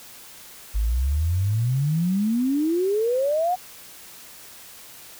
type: exponential sweep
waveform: sine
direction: up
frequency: 50 to 747 Hz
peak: -19 dBFS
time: 0.74-3.56 s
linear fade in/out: 20 ms
effects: white hiss -44 dBFS RMS until 5.19 s